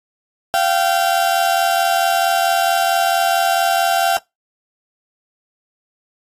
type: tone pair together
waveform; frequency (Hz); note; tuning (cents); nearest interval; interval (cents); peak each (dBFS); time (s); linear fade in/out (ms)
35% pulse; 690 / 774.5; F5 / G5; -21 / -21; major second; 200; -15; 0.54-4.17; 0
effects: noise-tail reverb RT60 0.2 s tail -22 dB re dry + AAC 48 kbps